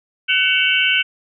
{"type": "tone cluster", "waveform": "sine", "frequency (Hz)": [1508, 2246, 2648, 2804, 3050], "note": ["F#6", "C#7", "E7", "F7", "G7"], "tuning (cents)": [32, 22, 7, 6, -48], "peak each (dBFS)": -20, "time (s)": [0.28, 1.03], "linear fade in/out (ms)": 20, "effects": []}